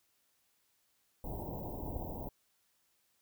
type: band-stop noise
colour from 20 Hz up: pink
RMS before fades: -41 dBFS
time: 1.24-2.29 s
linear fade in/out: 2 ms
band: 950 to 15000 Hz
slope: 96 dB/octave
effects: white hiss -75 dBFS RMS until 3.21 s